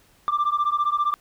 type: beating tone pair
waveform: sine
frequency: 1174.7 / 1189.7 Hz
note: D6 / D6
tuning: 0 / +22 cents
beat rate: 15 Hz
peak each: -21 dBFS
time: 0.28-1.14 s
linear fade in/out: 0 ms
effects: tanh soft clip ceiling -16 dBFS + pink hiss -58 dBFS RMS until 1.2 s